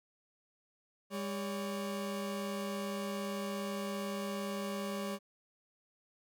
30% pulse tone pair together, 201.6 / 567.3 Hz, G3 / C#5, +49 / +40 cents, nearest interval octave + tritone, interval 1791 cents, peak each -35 / -38 dBFS, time 1.1-5.19 s, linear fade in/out 50 ms, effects none

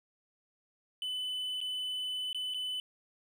triangle tone with dropouts, 3008 Hz, F#7, 28 cents sharp, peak -32 dBFS, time 1.02-2.8 s, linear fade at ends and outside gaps 1 ms, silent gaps 1.605-1.613 / 2.33-2.346 / 2.538-2.544 s, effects none

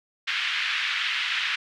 white band-pass noise, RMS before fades -27 dBFS, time 0.27-1.56 s, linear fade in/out 10 ms, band 1500 to 3200 Hz, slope 24 dB/octave, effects none

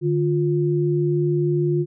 sine tone pair together, 148.9 / 352.1 Hz, D3 / F4, +24 / +14 cents, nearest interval octave + minor third, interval 1490 cents, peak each -20 dBFS, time 0.01-1.86 s, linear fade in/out 50 ms, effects none

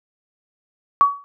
sine tone with exponential decay, 1131 Hz, C#6, 34 cents sharp, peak -6 dBFS, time 1.01-1.24 s, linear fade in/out 0 ms, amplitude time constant 50 ms, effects none

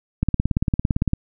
click train, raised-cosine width 5 ms, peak -6 dBFS, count 17, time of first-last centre 0.23-1.134 s, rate 17.7 Hz, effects none

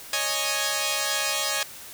5% pulse chord, C# suspended second, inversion none, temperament equal, 554.4 / 622.3 / 830.6 Hz, C#5 / D#5 / G#5, 0 / 0 / 0 cents, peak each -17 dBFS, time 0.13-1.63 s, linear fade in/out 2 ms, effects white hiss -42 dBFS RMS until 1.93 s

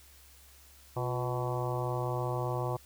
harmonic tone with a mistuned harmonic, 125.2 Hz, B2, 24 cents sharp, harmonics 1 / 3 / 4 / 5 / 6 / 7 / 8 / 9, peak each -33 / -38 / -39 / -40 / -41 / -41 / -42 / -43 dBFS, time 0.96-2.77 s, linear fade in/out 10 ms, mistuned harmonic 3, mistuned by -80 cents, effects added 68 Hz sine -58 dBFS peak until 2.85 s + white hiss -58 dBFS RMS until 2.85 s

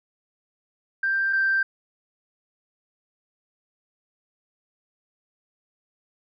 sine tone pair in turn, 1577 / 1569 Hz, G6 / G6, +10 / +1 cents, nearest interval unison, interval 9 cents, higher first, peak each -20 / -18 dBFS, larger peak second, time 1.03-1.33 / 1.33-1.63 s, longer neither, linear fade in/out 5 ms, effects tanh soft clip ceiling -14 dBFS

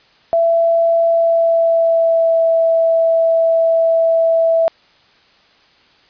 sine tone with pitch glide, 668 to 658.4 Hz, E5 to E5, +23 to -2 cents, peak -10 dBFS, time 0.33-4.68 s, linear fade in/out 0 ms, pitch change -25 cents, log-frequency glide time 1.09-2.42 s, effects white hiss -51 dBFS RMS until 6.09 s + resampled to 11025 Hz

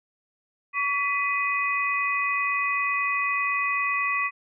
sine tone cluster, 1132 / 1989 / 2501 Hz, C#6 / B6 / D#7, +36 / +12 / +8 cents, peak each -27 dBFS, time 0.73-4.31 s, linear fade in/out 50 ms, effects none

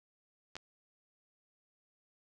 clicks, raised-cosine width 0.2 ms, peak -26 dBFS, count 2, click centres 0.555 / 0.566 s, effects none

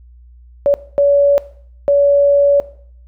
sine tone bursts at uneven times, 568 Hz, C#5, 42 cents sharp, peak -8 dBFS, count 3, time 0.66-0.74 / 0.98-1.38 / 1.88-2.6 s, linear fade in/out 0 ms, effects noise-tail reverb RT60 0.6 s tail -18 dB re dry + added 60 Hz sine -39 dBFS peak until 3.07 s

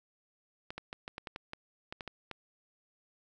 clicks, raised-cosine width 0.3 ms, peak -24 dBFS, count 12, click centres 0.705 / 0.78 / 0.929 / 1.079 / 1.181 / 1.272 / 1.361 / 1.534 / 1.925 / 2.008 / 2.077 / 2.313 s, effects none

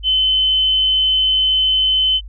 sine tone, 3051 Hz, G7, 48 cents flat, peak -12 dBFS, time 0.03-2.21 s, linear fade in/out 50 ms, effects added 50 Hz sine -30 dBFS peak until 2.28 s

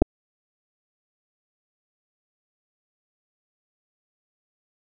clicks, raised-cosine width 2 ms, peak -4 dBFS, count 2, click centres 0.019 / 0.022 s, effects none

